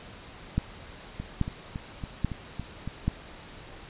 two click trains, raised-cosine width 5 ms, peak -21 / -12 dBFS, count 7 / 4, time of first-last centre 1.2-2.876 / 0.58-3.08 s, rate 3.58 / 1.2 Hz, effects pink hiss -46 dBFS RMS until 3.89 s + resampled to 8000 Hz

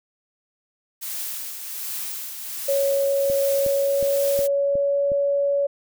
blue noise with tremolo, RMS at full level -29 dBFS, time 1.01-4.48 s, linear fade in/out 20 ms, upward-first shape triangle, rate 1.3 Hz, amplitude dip 50%
sine tone with pitch glide, 554.4 to 564.1 Hz, C#5 to C#5, 0 to +30 cents, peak -18 dBFS, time 2.68-5.67 s, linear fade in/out 10 ms, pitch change +30 cents, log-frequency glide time 3.53-5.02 s
click train, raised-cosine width 3 ms, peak -22 dBFS, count 6, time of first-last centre 3.3-5.118 s, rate 2.75 Hz
effects none

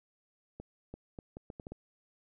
accelerating click train, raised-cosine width 2 ms, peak -30 dBFS, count 8, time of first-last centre 0.6-1.72 s, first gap 340 ms, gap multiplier 0.73, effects none

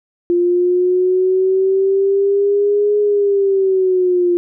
sine linear two-way sweep, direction up then down, 348 to 416.3 to 348 Hz, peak -11 dBFS, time 0.3-4.37 s, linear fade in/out 0 ms, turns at 2.99 s, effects none

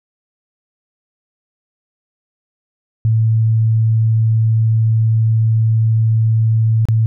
sine tone with dropouts, 111.6 Hz, A2, 25 cents sharp, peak -10 dBFS, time 3.05-7.06 s, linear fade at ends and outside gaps 0 ms, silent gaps 6.854-6.886 s, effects none

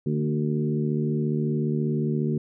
harmonic tone with a mistuned harmonic, 74.6 Hz, D2, 28 cents sharp, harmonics 2 / 3 / 4 / 5 / 6, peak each -25 / -27 / -35 / -30 / -38 dBFS, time 0.06-2.38 s, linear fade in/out 5 ms, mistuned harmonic 3, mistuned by +18 cents, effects none

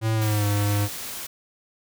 square tone with pitch glide, 111.1 to 102.47 Hz, A2 to G#2, +17 to -23 cents, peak -21 dBFS, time 0.01-0.89 s, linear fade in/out 50 ms, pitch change -140 cents, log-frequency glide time 0.14-0.46 s
white noise, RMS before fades -34 dBFS, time 0.21-1.27 s, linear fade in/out 10 ms
effects none

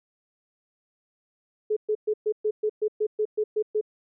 sine tone bursts, 427.1 Hz, G#4, 48 cents sharp, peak -21 dBFS, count 12, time 1.7-3.812 s, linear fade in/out 10 ms, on 66 ms, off 120 ms, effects none

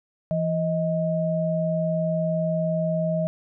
sine tone pair together, 167.16 / 630 Hz, E3 / D#5, +24 / +21 cents, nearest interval octave + major seventh, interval 2297 cents, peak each -24 dBFS, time 0.31-3.27 s, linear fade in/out 0 ms, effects none

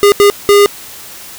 square tone bursts at uneven times, 406.9 Hz, G#4, 35 cents flat, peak -4 dBFS, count 3, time 0.03-0.12 / 0.2-0.3 / 0.49-0.66 s, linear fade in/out 0 ms, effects white hiss -31 dBFS RMS until 1.38 s

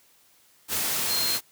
sine tone in noise, 4191 Hz, C8, 2 cents sharp, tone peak -26 dBFS, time 1.07-1.39 s, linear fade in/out 50 ms, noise white, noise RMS -27 dBFS, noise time 0.68-1.41 s, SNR -2 dB, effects white hiss -60 dBFS RMS until 1.51 s + high-pass 60 Hz 12 dB/octave

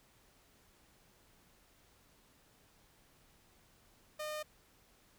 sawtooth tone, 609 Hz, D#5, 37 cents flat, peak -35 dBFS, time 4.19-4.43 s, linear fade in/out 10 ms, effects pink hiss -67 dBFS RMS until 5.18 s

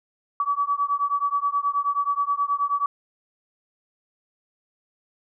sine beating tone pair, 1139 / 1148.4 Hz, C#6 / D6, +47 / -39 cents, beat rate 9.4 Hz, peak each -24 dBFS, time 0.4-2.86 s, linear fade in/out 2 ms, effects none

